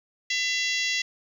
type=harmonic tone with a mistuned harmonic; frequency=670 Hz; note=E5; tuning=28 cents sharp; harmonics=3 / 4 / 5 / 6 / 7 / 8 / 9 / 10; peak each=-28 / -30 / -32 / -34 / -35 / -36 / -37 / -38 dBFS; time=0.3-1.02 s; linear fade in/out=5 ms; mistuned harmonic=4; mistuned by=+35 cents; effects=9-bit